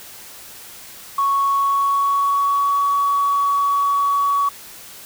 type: tone with pitch glide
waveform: sine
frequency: 1108.7 to 1128.1 Hz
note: C#6 to C#6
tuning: 0 to +30 cents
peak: -14 dBFS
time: 1.18-4.49 s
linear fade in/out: 5 ms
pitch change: +30 cents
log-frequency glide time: 1.51-2.8 s
effects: tanh soft clip ceiling -10 dBFS + white hiss -39 dBFS RMS until 5.05 s